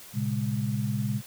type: tone cluster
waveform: sine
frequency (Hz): 115.6 / 135.1 / 205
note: A#2 / C#3 / G#3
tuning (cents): -14 / -44 / -22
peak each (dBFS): -30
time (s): 0.13-1.22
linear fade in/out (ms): 50
effects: white hiss -47 dBFS RMS until 1.26 s